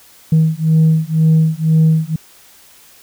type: beating tone pair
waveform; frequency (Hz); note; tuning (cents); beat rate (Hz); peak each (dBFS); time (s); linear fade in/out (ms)
sine; 158.2 / 160.2; D#3 / E3; +29 / -49; 2; -11; 0.32-2.16; 5
effects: tanh soft clip ceiling -5 dBFS + white hiss -45 dBFS RMS until 3.02 s